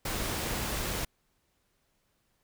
pink noise, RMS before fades -33 dBFS, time 0.05-1.05 s, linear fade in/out 5 ms, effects pink hiss -74 dBFS RMS until 2.43 s

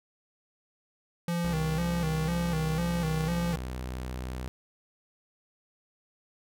square tone with vibrato, 164.81 Hz, E3, in tune, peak -28 dBFS, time 1.28-3.56 s, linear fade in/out 2 ms, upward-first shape square, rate 2 Hz, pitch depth 72 cents each way
sawtooth tone with pitch glide, 65.41 to 63.07 Hz, C2 to B1, 0 to +37 cents, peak -30 dBFS, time 1.44-4.48 s, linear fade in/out 0 ms, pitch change -63 cents, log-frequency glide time 2.36-3.09 s
effects none

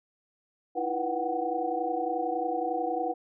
sine tone cluster, 316.2 / 339.6 / 489.1 / 734 / 765 Hz, D#4 / F4 / B4 / F#5 / G5, +28 / -48 / -17 / -14 / -42 cents, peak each -36 / -36 / -33 / -31 / -34 dBFS, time 0.75-3.14 s, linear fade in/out 20 ms, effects none

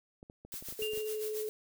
clicks, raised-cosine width 2 ms, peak -36 dBFS, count 10, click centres 0.229 / 0.299 / 0.45 / 0.54 / 0.625 / 0.687 / 0.725 / 0.822 / 0.934 / 0.976 s
blue noise with tremolo, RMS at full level -41 dBFS, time 0.52-1.49 s, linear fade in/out 0 ms, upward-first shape sine, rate 7.2 Hz, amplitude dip 70%
sine tone with vibrato, 430.1 Hz, A4, 39 cents flat, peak -34 dBFS, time 0.79-1.49 s, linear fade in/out 2 ms, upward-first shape square, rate 19 Hz, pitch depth 11 cents each way
triangle tone with exponential decay, 2794 Hz, F7, in tune, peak -33 dBFS, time 0.82-1.42 s, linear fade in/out 2 ms, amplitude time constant 130 ms
effects none

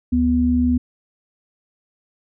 sine tone pair together, 73.4 / 246.9 Hz, D2 / B3, 0 / 0 cents, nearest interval octave + major sixth, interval 2100 cents, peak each -21 / -15 dBFS, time 0.12-0.78 s, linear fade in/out 10 ms, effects none

